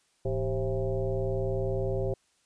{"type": "tone with frequency modulation", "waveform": "sine", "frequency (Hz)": 250, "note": "B3", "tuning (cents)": 21, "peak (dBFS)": -26, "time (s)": [0.25, 2.14], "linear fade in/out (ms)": 5, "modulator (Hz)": 140, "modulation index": 2.4, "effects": ["white hiss -69 dBFS RMS until 2.45 s", "resampled to 22050 Hz"]}